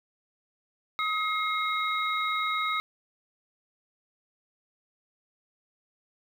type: tone cluster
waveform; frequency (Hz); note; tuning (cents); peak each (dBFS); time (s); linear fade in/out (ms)
sine; 1268 / 2141 / 3805; D#6 / C7 / A#7; +32 / +39 / +35; -28 / -31 / -34; 0.99-2.8; 0
effects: 9-bit